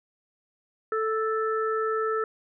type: harmonic tone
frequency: 440 Hz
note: A4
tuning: in tune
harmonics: 1 / 3 / 4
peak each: -26 / -28 / -37 dBFS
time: 0.92-2.24 s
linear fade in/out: 2 ms
effects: none